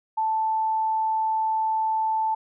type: tone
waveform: sine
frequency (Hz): 880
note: A5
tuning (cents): 0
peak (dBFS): -21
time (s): 0.17-2.35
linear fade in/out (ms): 10
effects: none